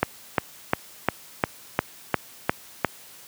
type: click train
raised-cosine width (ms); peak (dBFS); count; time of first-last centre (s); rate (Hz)
0.5; -3; 9; 0.03-2.847; 2.84
effects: white hiss -47 dBFS RMS until 3.27 s + high-pass 80 Hz 12 dB/octave